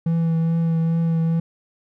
triangle tone with vibrato, 164.81 Hz, E3, in tune, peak -15 dBFS, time 0.06-1.4 s, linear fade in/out 5 ms, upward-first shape triangle, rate 2.4 Hz, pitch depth 19 cents each way, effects none

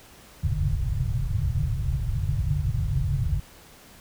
white low-pass noise, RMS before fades -25 dBFS, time 0.43-3.4 s, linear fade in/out 10 ms, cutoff 150 Hz, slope 96 dB/octave, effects pink hiss -50 dBFS RMS until 4 s

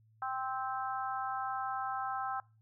harmonic tone, 261.6 Hz, C4, in tune, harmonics 3 / 4 / 5 / 6, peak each -37 / -41 / -38 / -46 dBFS, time 0.22-2.4 s, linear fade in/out 2 ms, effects noise-tail reverb RT60 0.3 s tail -22 dB re dry + added 110 Hz sine -63 dBFS peak until 2.61 s

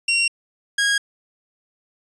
sawtooth tone pair in turn, 2747 / 1639 Hz, F7 / G#6, -29 / -23 cents, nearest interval major sixth, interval 894 cents, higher first, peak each -13 / -13 dBFS, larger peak neither, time 0.08-0.28 / 0.78-0.98 s, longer neither, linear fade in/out 5 ms, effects resampled to 22050 Hz

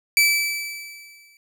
sawtooth tone with exponential decay, 2313 Hz, D7, 27 cents flat, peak -9 dBFS, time 0.17-1.37 s, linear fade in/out 1 ms, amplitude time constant 260 ms, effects none

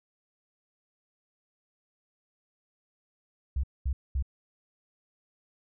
sine tone bursts, 66.2 Hz, C2, 21 cents sharp, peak -25 dBFS, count 3, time 3.56-4.225 s, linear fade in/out 5 ms, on 75 ms, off 220 ms, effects none

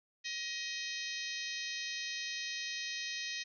harmonic tone with a mistuned harmonic, 630 Hz, D#5, 21 cents sharp, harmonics 3 / 4 / 5 / 6 / 7 / 8 / 9 / 10, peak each -43 / -44 / -47 / -45 / -46 / -47 / -49 / -50 dBFS, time 0.24-3.44 s, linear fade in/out 20 ms, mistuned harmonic 7, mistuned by -65 cents, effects none

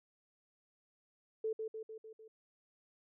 sine tone with echo, 440 Hz, A4, in tune, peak -33 dBFS, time 1.44-1.53 s, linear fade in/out 5 ms, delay 150 ms, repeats 5, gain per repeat -4 dB, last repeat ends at 2.28 s, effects none

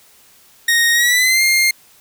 sawtooth tone with pitch glide, 1864.7 to 2117 Hz, A#6 to C7, 0 to +20 cents, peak -8 dBFS, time 0.68-1.71 s, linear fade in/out 5 ms, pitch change +220 cents, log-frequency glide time 0.93-1.42 s, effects white hiss -49 dBFS RMS until 2 s

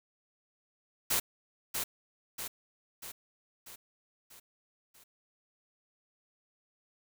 white noise with echo, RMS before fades -29 dBFS, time 1.1-1.2 s, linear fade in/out 10 ms, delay 640 ms, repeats 6, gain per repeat -5 dB, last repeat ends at 5.04 s, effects none

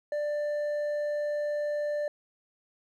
sine tone with hard clipping, 591 Hz, D5, 11 cents sharp, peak -29 dBFS, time 0.12-2.08 s, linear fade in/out 2 ms, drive 4 dB, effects none

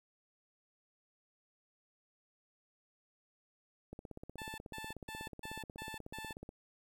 click train, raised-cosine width 2 ms, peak -33 dBFS, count 43, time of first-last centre 3.93-6.491 s, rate 16.4 Hz
15% pulse tone bursts, 880 Hz, A5, in tune, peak -38 dBFS, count 6, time 4.38-6.33 s, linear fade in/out 5 ms, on 200 ms, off 150 ms
effects 11-bit

